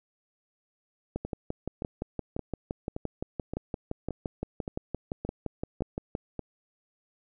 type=two click trains; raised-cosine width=2 ms; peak=-20 / -18 dBFS; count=10 / 30; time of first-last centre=1.25-6.393 / 1.16-6.151 s; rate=1.75 / 5.81 Hz; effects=none